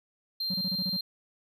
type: tone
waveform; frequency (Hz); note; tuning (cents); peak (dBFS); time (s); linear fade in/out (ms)
triangle; 4171; C8; -6; -28; 0.4-1.01; 5
type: tone bursts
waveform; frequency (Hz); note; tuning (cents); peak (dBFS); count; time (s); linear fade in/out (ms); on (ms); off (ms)
triangle; 186; F#3; +9; -29; 7; 0.5-0.968; 5; 42; 29
effects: none